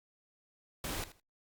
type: noise with echo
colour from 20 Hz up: pink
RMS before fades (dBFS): -38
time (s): 0.84-1.04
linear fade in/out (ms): 2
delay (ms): 80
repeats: 2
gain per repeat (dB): -15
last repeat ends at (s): 1.2
effects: Opus 48 kbps